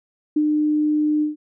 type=tone with ADSR envelope; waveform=sine; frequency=302 Hz; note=D4; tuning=48 cents sharp; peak=-14 dBFS; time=0.36-1.36 s; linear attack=7 ms; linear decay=56 ms; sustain=-2 dB; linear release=140 ms; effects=none